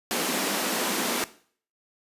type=high-pass noise; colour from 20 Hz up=pink; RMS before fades=-27 dBFS; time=0.11-1.24 s; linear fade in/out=0 ms; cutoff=190 Hz; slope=48 dB/octave; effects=noise-tail reverb RT60 0.5 s tail -17 dB re dry + resampled to 32000 Hz